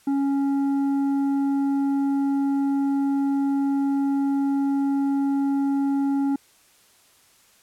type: tone with tanh clipping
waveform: triangle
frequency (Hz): 277.2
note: C#4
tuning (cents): 0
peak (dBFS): -21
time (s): 0.07-6.36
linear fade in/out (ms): 5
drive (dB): 11
effects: white hiss -57 dBFS RMS until 7.62 s + low-pass 12000 Hz 12 dB/octave